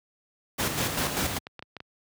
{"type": "noise with tremolo", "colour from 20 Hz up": "pink", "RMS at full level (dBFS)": -26, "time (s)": [0.58, 1.39], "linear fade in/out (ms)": 20, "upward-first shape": "square", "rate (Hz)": 5.1, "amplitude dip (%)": 45}
{"type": "clicks", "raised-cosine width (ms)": 0.3, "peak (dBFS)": -23, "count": 9, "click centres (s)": [0.883, 0.99, 1.087, 1.315, 1.469, 1.593, 1.625, 1.767, 1.804]}
{"effects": ["high-pass 80 Hz 12 dB/octave"]}